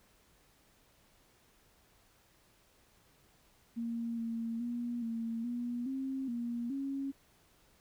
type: tone with pitch steps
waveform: sine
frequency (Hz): 232.2 / 229.1 / 239.3 / 228.6 / 241.1 / 266.6 / 237.1 / 274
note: A#3 / A#3 / A#3 / A#3 / B3 / C4 / A#3 / C#4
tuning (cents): -7 / -30 / +46 / -34 / -41 / +33 / +30 / -20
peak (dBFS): -34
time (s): 3.76-7.12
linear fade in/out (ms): 20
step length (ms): 420
effects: pink hiss -67 dBFS RMS until 7.8 s